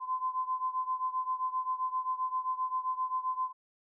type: beating tone pair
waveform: sine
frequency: 1025 / 1032.6 Hz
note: C6 / C6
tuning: -36 / -23 cents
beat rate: 7.6 Hz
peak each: -32 / -35 dBFS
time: 0-3.53 s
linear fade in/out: 50 ms
effects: none